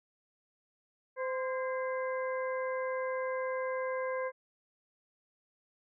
harmonic tone with a mistuned harmonic, 517 Hz, C5, 21 cents flat, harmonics 1 / 2 / 3 / 4, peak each -33 / -39 / -43 / -45 dBFS, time 1.16-4.32 s, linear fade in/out 50 ms, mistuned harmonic 3, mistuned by +63 cents, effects none

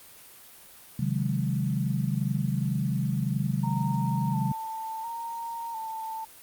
sine chord, Ab dominant seventh, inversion first, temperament equal with one note detuned, 133.64 / 155.56 / 185 / 207.7 Hz, C3 / Eb3 / Gb3 / Ab3, +37 / 0 / 0 / 0 cents, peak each -28 / -31 / -31 / -32 dBFS, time 0.99-4.52 s, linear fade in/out 5 ms
sine tone with vibrato, 907 Hz, A#5, 48 cents flat, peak -32 dBFS, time 3.63-6.25 s, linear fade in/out 10 ms, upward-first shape square, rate 0.71 Hz, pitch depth 34 cents each way
effects white hiss -50 dBFS RMS until 6.42 s + Opus 32 kbps

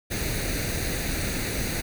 pink noise with comb filter, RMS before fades -28 dBFS, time 0.1-1.82 s, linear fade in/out 20 ms, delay 0.47 ms, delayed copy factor +0.65, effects none

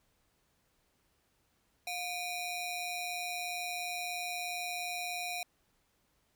sawtooth ring-modulated tone, 1583 Hz, G6, 17 cents sharp, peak -29 dBFS, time 1.87-5.43 s, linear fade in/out 2 ms, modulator 873 Hz, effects pink hiss -74 dBFS RMS until 6.35 s

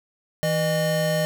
square tone pair together, 162.46 / 610 Hz, E3 / D#5, -25 / -34 cents, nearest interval octave + major seventh, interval 2291 cents, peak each -25 / -23 dBFS, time 0.43-1.25 s, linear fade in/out 0 ms, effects none

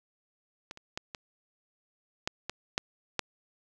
clicks, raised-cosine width 0.2 ms, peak -23 / -30 / -17 / -21 / -12 / -16 / -10 / -10 dBFS, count 8, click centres 0.711 / 0.774 / 0.975 / 1.148 / 2.275 / 2.496 / 2.779 / 3.193 s, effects none

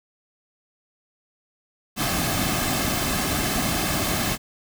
pink noise with comb filter, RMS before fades -24 dBFS, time 1.96-4.38 s, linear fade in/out 50 ms, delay 2.1 ms, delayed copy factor -0.55, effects none

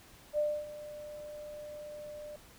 sine tone with ADSR envelope, 597 Hz, D5, 28 cents sharp, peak -26 dBFS, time 0.33-2.36 s, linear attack 52 ms, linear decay 270 ms, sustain -16 dB, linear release 3 ms, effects pink hiss -57 dBFS RMS until 2.58 s

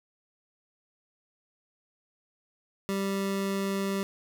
25% pulse tone, 196 Hz, G3, in tune, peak -24 dBFS, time 2.89-4.03 s, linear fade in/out 0 ms, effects none

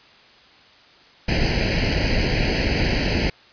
pink noise with comb filter, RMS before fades -20 dBFS, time 1.28-3.3 s, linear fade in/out 5 ms, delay 0.42 ms, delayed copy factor +1, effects white hiss -50 dBFS RMS until 3.52 s + resampled to 11025 Hz

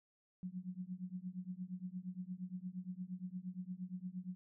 sine tone with tremolo, 182.7 Hz, F#3, 22 cents flat, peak -38 dBFS, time 0.43-4.35 s, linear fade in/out 0 ms, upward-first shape triangle, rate 8.6 Hz, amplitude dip 100%, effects none

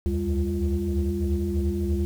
sine tone cluster, 71.2 / 74.4 / 83 / 197.9 / 346.6 Hz, C#2 / D2 / E2 / G3 / F4, +47 / +23 / +12 / +17 / -13 cents, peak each -28 dBFS, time 0.06-2.05 s, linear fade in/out 0 ms, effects tanh soft clip ceiling -16 dBFS + 8-bit

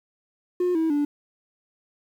triangle tone with pitch steps, 358.4 / 323 / 291.1 Hz, F4 / E4 / D4, +45 / -35 / -15 cents, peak -17 dBFS, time 0.6-1.05 s, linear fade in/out 5 ms, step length 150 ms, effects tanh soft clip ceiling -15 dBFS + 9-bit

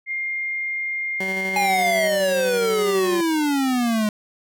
sine tone with pitch glide, 2116 to 2099 Hz, C7 to C7, +19 to +5 cents, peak -23 dBFS, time 0.06-2.1 s, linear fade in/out 50 ms, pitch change -14 cents, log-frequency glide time 1.56-1.76 s
15% pulse tone with tremolo, 190 Hz, F#3, 46 cents sharp, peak -20 dBFS, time 1.2-3.21 s, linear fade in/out 5 ms, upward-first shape square, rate 12 Hz, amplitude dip 25%
square exponential sweep, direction down, 830.6 to 208.6 Hz, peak -19 dBFS, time 1.56-4.09 s, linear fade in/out 2 ms
effects none

